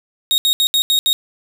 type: tone bursts at uneven times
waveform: 40% pulse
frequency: 3752 Hz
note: A#7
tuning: 11 cents sharp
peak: -11 dBFS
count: 6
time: 0.31-0.38 / 0.45-0.53 / 0.6-0.67 / 0.74-0.82 / 0.9-0.99 / 1.06-1.13 s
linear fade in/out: 0 ms
effects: none